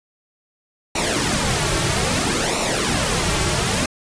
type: noise with flanger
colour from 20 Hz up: pink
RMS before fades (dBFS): -20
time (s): 0.95-3.86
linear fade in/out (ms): 5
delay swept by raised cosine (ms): 0.61 to 4.11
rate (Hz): 0.61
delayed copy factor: -0.65
effects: resampled to 22050 Hz